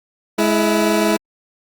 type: tone pair together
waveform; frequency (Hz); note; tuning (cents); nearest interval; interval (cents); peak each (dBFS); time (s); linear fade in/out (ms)
20% pulse; 211 / 329.6; G#3 / E4; +28 / 0; minor sixth; 772; -12; 0.38-1.17; 10
effects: Opus 48 kbps